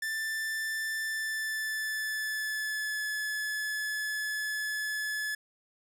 45% pulse tone with pitch glide, 1770 to 1717.6 Hz, A6 to A6, +10 to -42 cents, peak -31 dBFS, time 0.02-5.35 s, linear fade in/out 5 ms, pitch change -52 cents, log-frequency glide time 1.03-3.05 s, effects none

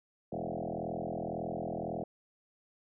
sine tone with frequency modulation, 433.3 Hz, A4, 27 cents flat, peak -34 dBFS, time 0.32-2.04 s, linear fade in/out 5 ms, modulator 41.9 Hz, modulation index 7.2, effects none

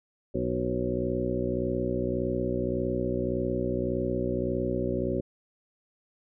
harmonic tone with a mistuned harmonic, 61.74 Hz, B1, in tune, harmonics 1 / 2 / 3 / 4 / 5 / 6 / 8 / 9, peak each -37 / -35 / -36 / -33 / -36 / -31 / -37 / -34 dBFS, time 0.34-5.21 s, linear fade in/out 10 ms, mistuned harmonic 9, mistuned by -20 cents, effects none

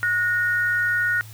sine tone pair together, 1453 / 1849.8 Hz, F#6 / A#6, -32 / -14 cents, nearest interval major third, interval 418 cents, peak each -20 / -24 dBFS, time 0.03-1.21 s, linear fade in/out 0 ms, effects added 109 Hz sine -39 dBFS peak until 1.33 s + white hiss -47 dBFS RMS until 1.33 s

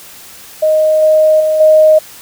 sine tone with level steps, 622.3 Hz, D#5, in tune, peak -7 / -5 / -9 / -3 dBFS, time 0.62-1.99 s, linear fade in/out 10 ms, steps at 1.02 / 1.4 / 1.6 s, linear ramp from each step 5 ms, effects white hiss -35 dBFS RMS until 2.21 s

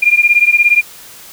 sine beating tone pair, 2400 / 2417 Hz, D7 / D7, +37 / +49 cents, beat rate 17 Hz, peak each -10 dBFS, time 0.02-0.82 s, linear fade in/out 10 ms, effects white hiss -36 dBFS RMS until 1.32 s

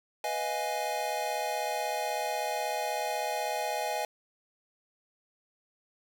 square chord, F half-diminished seventh, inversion second, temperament equal, 493.9 / 622.3 / 698.5 / 830.6 Hz, Cb5 / Eb5 / F5 / Ab5, 0 / 0 / 0 / 0 cents, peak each -40 / -36 / -38 / -34 dBFS, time 0.24-4.05 s, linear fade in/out 2 ms, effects none

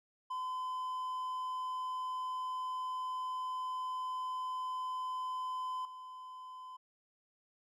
triangle tone with level steps, 1019 Hz, C6, 46 cents flat, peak -34 / -44 dBFS, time 0.3-6.77 s, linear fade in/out 10 ms, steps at 5.85 s, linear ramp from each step 2 ms, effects none

